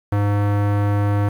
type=tone with low-pass filter; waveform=square; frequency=102.2 Hz; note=G#2; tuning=27 cents flat; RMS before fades=-18 dBFS; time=0.12-1.29 s; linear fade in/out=5 ms; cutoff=1400 Hz; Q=1; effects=7-bit